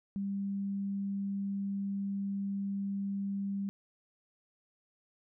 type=tone; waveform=sine; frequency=198.1 Hz; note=G3; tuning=18 cents sharp; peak=-32 dBFS; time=0.16-3.69 s; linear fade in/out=0 ms; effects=none